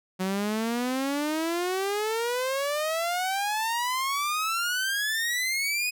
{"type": "exponential sweep", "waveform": "sawtooth", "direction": "up", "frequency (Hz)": [184.1, 2516], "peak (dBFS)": -22, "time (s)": [0.19, 5.91], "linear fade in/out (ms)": 20, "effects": []}